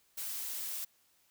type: noise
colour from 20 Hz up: blue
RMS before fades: -39 dBFS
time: 0.17-0.85 s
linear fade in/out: 10 ms
effects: white hiss -70 dBFS RMS until 1.3 s